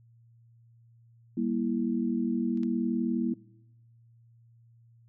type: chord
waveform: sine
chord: E diminished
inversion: first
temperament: just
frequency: 197.78 / 237.3 / 329.6 Hz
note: G3 / Bb3 / E4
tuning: +16 / +31 / 0 cents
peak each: -32 / -28 / -33 dBFS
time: 1.37-3.34 s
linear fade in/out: 5 ms
type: clicks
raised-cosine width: 0.2 ms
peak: -41 / -32 dBFS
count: 2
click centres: 2.574 / 2.633 s
effects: noise-tail reverb RT60 1.0 s tail -22 dB re dry + added 116 Hz sine -56 dBFS peak until 5.08 s